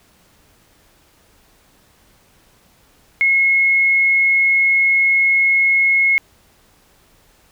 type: tone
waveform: sine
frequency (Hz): 2170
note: C#7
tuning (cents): -37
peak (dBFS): -11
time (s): 3.21-6.18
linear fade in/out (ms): 0
effects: pink hiss -54 dBFS RMS until 7.51 s